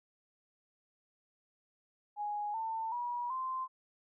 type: tone with pitch steps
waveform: sine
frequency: 830.6 / 895.4 / 965.2 / 1040.5 Hz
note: G#5 / A5 / B5 / C6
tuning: 0 / +30 / -40 / -10 cents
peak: -34 dBFS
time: 2.16-3.68 s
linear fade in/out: 50 ms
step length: 380 ms
effects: none